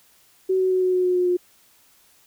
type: tone with pitch steps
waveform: sine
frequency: 376.4 / 373.6 / 370.8 / 368 / 365.3 / 362.5 / 359.8 / 357.1 Hz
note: F#4 / F#4 / F#4 / F#4 / F#4 / F#4 / F#4 / F4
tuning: +30 / +17 / +4 / -9 / -22 / -35 / -48 / +39 cents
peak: -17 dBFS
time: 0.49-1.37 s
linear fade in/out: 10 ms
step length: 110 ms
effects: white hiss -57 dBFS RMS until 2.26 s